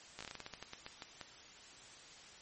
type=slowing click train; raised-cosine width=0.2 ms; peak=-27 dBFS; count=15; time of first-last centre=0.19-1.213 s; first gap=16 ms; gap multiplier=1.21; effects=white hiss -56 dBFS RMS until 2.41 s + MP3 32 kbps